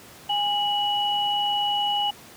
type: tone pair together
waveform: sine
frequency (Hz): 821 / 2933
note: G#5 / F#7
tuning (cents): -20 / -16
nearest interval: octave + minor seventh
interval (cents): 2204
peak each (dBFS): -24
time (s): 0.29-2.11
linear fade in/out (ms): 10
effects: pink hiss -46 dBFS RMS until 2.36 s + high-pass 100 Hz 12 dB/octave